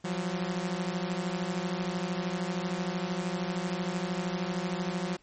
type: beating tone pair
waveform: sawtooth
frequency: 173.2 / 186.2 Hz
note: F3 / F#3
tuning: -14 / +11 cents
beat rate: 13 Hz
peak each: -29 dBFS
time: 0.04-5.17 s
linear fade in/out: 10 ms
effects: pink hiss -64 dBFS RMS until 5.22 s + MP3 32 kbps